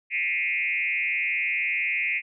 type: tone with frequency modulation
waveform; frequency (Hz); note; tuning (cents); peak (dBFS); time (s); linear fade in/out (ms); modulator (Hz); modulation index
sine; 2293; D7; -42; -23; 0.1-2.22; 50; 168; 1.7
effects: none